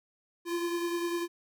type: beating tone pair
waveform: square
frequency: 343.1 / 353.1 Hz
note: F4 / F4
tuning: -31 / +19 cents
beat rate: 10 Hz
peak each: -31 / -40 dBFS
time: 0.45-1.28 s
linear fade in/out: 50 ms
effects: none